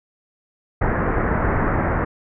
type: low-pass noise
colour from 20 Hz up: pink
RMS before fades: -20 dBFS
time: 0.81-2.05 s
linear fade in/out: 10 ms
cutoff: 1900 Hz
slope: 48 dB/octave
effects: none